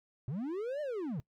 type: linear two-way sweep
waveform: triangle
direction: up then down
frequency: 113.4 to 613 to 123.5 Hz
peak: -32 dBFS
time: 0.28-1.2 s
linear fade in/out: 0 ms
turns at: 0.81 s
effects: noise-tail reverb RT60 0.1 s tail -21 dB re dry